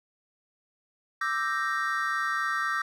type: chord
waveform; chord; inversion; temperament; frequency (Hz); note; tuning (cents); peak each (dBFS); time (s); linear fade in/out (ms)
triangle; E half-diminished seventh; third; equal; 1174.7 / 1318.5 / 1568 / 1864.7; D6 / E6 / G6 / Bb6; 0 / 0 / 0 / 0; -30; 1.21-2.82; 5
effects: none